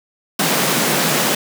pink high-pass noise, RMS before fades -17 dBFS, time 0.39-1.35 s, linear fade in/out 5 ms, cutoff 140 Hz, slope 96 dB/octave, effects none

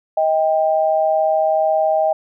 sine tone pair together, 632 / 790.3 Hz, D#5 / G5, +27 / +14 cents, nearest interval major third, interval 387 cents, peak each -15 / -18 dBFS, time 0.17-2.13 s, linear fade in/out 5 ms, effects none

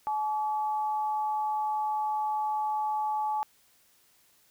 sine tone pair together, 855 / 1145.5 Hz, A5 / D6, -50 / -44 cents, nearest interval perfect fourth, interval 506 cents, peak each -27 / -38 dBFS, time 0.07-3.43 s, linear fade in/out 0 ms, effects white hiss -64 dBFS RMS until 4.5 s

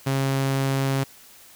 sawtooth tone, 135.6 Hz, C#3, 38 cents flat, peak -17 dBFS, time 0.06-1.04 s, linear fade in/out 10 ms, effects white hiss -49 dBFS RMS until 1.55 s

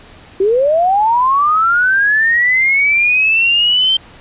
sine linear sweep, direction up, 370 to 3136 Hz, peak -9 dBFS, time 0.4-3.97 s, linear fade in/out 5 ms, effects pink hiss -40 dBFS RMS until 4.2 s + resampled to 8000 Hz

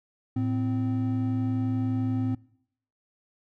triangle tone pair together, 110 / 258.5 Hz, A2 / C4, 0 / -21 cents, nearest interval octave + minor third, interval 1479 cents, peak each -25 dBFS, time 0.36-2.35 s, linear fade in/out 5 ms, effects noise-tail reverb RT60 0.7 s tail -23 dB re dry

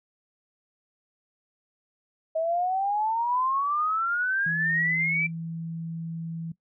sine exponential sweep, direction up, 634 to 2349 Hz, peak -23 dBFS, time 2.35-5.27 s, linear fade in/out 10 ms
sine tone, 164.81 Hz, E3, in tune, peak -31 dBFS, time 4.46-6.52 s, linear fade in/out 5 ms
effects noise-tail reverb RT60 0.1 s tail -18 dB re dry

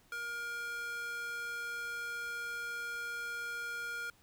square tone with high-pass filter, 472.1 Hz, A#4, 22 cents sharp, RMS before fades -40 dBFS, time 0.12-4.1 s, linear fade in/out 2 ms, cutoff 1300 Hz, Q 3.1, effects pink hiss -66 dBFS RMS until 4.22 s

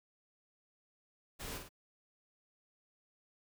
pink noise with echo, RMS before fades -44 dBFS, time 1.39-1.59 s, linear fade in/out 20 ms, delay 51 ms, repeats 2, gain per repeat -5 dB, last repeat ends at 1.692 s, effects none

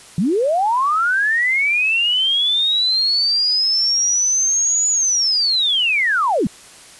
sine linear two-way sweep, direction up then down, 151 to 6930 to 151 Hz, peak -14 dBFS, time 0.18-6.47 s, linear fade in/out 2 ms, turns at 4.89 s, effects white hiss -42 dBFS RMS until 6.99 s + resampled to 24000 Hz

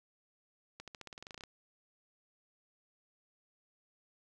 accelerating click train, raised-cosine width 0.2 ms, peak -29 dBFS, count 14, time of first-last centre 0.8-1.437 s, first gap 77 ms, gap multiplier 0.92, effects none

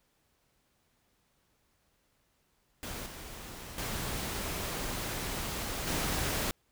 pink noise with level steps, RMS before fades -40 / -45 / -36 / -32 dBFS, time 2.83-6.51 s, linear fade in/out 0 ms, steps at 3.06 / 3.78 / 5.87 s, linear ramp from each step 2 ms, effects pink hiss -73 dBFS RMS until 6.71 s

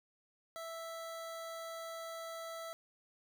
25% pulse tone, 659 Hz, E5, 1 cent flat, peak -39 dBFS, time 0.56-2.73 s, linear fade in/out 0 ms, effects none

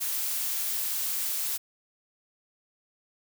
blue noise, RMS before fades -30 dBFS, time 0-1.58 s, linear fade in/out 20 ms, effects none

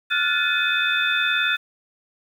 sine tone cluster, 1394 / 1473 / 1742 / 2537 / 3551 Hz, F6 / F#6 / A6 / D#7 / A7, -4 / -8 / -18 / +33 / +15 cents, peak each -25 dBFS, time 0.1-1.57 s, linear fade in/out 20 ms, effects 8-bit

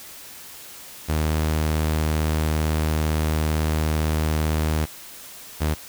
sawtooth tone pair in turn, 77.8 / 77.04 Hz, D#2 / D#2, 0 / -17 cents, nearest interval unison, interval 17 cents, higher first, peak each -16 dBFS, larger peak neither, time 1.08-4.86 / 5.6-5.75 s, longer first, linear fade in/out 20 ms, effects white hiss -41 dBFS RMS until 5.88 s

